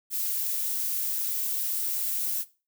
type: noise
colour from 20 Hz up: violet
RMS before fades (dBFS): -29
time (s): 0.1-2.45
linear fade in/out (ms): 50
effects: noise-tail reverb RT60 0.3 s tail -17 dB re dry